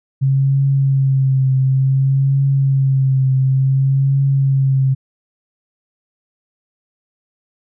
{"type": "tone with vibrato", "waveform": "sine", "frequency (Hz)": 134.7, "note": "C#3", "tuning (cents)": -49, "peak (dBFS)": -11, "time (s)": [0.21, 4.95], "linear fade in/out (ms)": 20, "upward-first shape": "triangle", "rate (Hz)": 0.56, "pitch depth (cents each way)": 39, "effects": []}